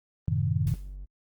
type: chord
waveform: sine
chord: F# diminished seventh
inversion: none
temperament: equal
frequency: 92.5 / 110 / 130.81 / 155.56 Hz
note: F#2 / A2 / C3 / Eb3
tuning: 0 / 0 / 0 / 0 cents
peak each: -29 dBFS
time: 0.28-0.74 s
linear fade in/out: 0 ms
type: tone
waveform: triangle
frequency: 47.56 Hz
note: F#1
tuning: 48 cents sharp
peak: -35 dBFS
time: 0.63-1.06 s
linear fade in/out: 20 ms
type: noise with exponential decay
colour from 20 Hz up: white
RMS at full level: -45 dBFS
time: 0.67-0.96 s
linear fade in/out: 0 ms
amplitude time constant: 63 ms
effects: Opus 24 kbps